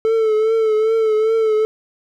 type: tone with vibrato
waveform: triangle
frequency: 440 Hz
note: A4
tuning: in tune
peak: -11 dBFS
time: 0.05-1.65 s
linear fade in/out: 0 ms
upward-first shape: triangle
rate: 2.5 Hz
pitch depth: 51 cents each way
effects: none